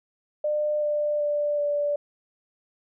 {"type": "tone with pitch steps", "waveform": "sine", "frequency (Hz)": [600, 594.1, 588.3, 582.6], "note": ["D5", "D5", "D5", "D5"], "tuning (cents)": [37, 20, 3, -14], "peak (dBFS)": -22, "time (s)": [0.44, 1.96], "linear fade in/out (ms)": 5, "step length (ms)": 380, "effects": []}